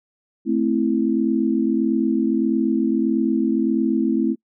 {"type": "chord", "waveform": "sine", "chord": "A minor", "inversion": "none", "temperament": "equal", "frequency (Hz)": [220, 261.6, 329.6], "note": ["A3", "C4", "E4"], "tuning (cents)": [0, 0, 0], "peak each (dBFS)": -21, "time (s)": [0.45, 4.36], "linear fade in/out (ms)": 50, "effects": ["noise-tail reverb RT60 0.1 s tail -25 dB re dry"]}